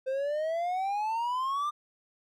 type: exponential sweep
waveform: triangle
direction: up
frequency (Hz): 517 to 1209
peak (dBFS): -26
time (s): 0.06-1.71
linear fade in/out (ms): 20
effects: none